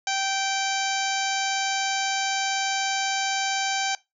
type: harmonic tone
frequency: 779 Hz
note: G5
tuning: 11 cents flat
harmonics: 1 / 2 / 3 / 4 / 5 / 6 / 7 / 8 / 9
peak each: -27 / -31 / -32 / -33 / -35 / -36 / -37 / -34 / -37 dBFS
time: 0.07-3.95 s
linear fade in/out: 2 ms
effects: noise-tail reverb RT60 0.2 s tail -21 dB re dry